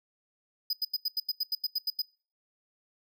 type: tone bursts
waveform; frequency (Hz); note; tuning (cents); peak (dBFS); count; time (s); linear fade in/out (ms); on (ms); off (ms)
square; 4985; D#8; +2; -27; 12; 0.7-2.019; 5; 32; 85
effects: noise-tail reverb RT60 0.4 s tail -26 dB re dry